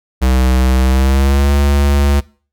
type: tone with pitch glide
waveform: square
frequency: 64.2 to 70.82 Hz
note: C2 to C#2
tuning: -32 to +38 cents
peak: -10 dBFS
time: 0.21-2.21 s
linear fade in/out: 20 ms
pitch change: +170 cents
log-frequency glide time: 0.82-1.52 s
effects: noise-tail reverb RT60 0.4 s tail -22 dB re dry